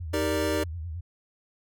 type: tone with vibrato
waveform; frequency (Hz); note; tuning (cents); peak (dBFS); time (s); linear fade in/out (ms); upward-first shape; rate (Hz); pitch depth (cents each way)
sine; 82.41; E2; 0; -32; 0-1.01; 10; sine; 9.5; 140
type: chord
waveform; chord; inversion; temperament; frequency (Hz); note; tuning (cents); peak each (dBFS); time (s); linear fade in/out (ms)
square; Eb major seventh; none; equal; 311.1 / 392 / 466.2 / 587.3; Eb4 / G4 / Bb4 / D5; 0 / 0 / 0 / 0; -30 / -32 / -33 / -31; 0.13-0.64; 10
effects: none